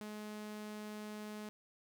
sawtooth tone, 211.6 Hz, G#3, 33 cents sharp, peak -40 dBFS, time 0.01-1.49 s, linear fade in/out 0 ms, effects none

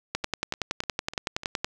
two click trains, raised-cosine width 0.2 ms, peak -21 / -9 dBFS, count 5 / 17, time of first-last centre 0.24-1.434 / 0.15-1.645 s, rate 3.35 / 10.7 Hz, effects none

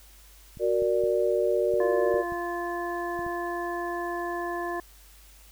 clicks, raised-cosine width 5 ms, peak -31 dBFS, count 8, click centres 0.572 / 0.822 / 1.038 / 1.739 / 2.142 / 2.322 / 3.192 / 3.265 s
sine chord, Gb augmented, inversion none, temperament equal, 370 / 466.2 / 587.3 Hz, Gb4 / Bb4 / D5, 0 / 0 / 0 cents, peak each -26 dBFS, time 0.59-2.24 s, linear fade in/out 50 ms
harmonic tone, 347.1 Hz, F4, 11 cents flat, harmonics 1 / 2 / 3 / 5, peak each -32 / -34 / -35 / -37 dBFS, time 1.8-4.8 s, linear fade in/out 2 ms
effects added 50 Hz sine -52 dBFS peak until 5.51 s + white hiss -55 dBFS RMS until 5.51 s

